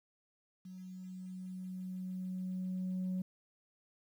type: tone with level ramp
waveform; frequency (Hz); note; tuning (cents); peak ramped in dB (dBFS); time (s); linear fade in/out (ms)
sine; 185; F#3; 0; -46 to -31; 0.65-3.22; 5
effects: tanh soft clip ceiling -32 dBFS + 11-bit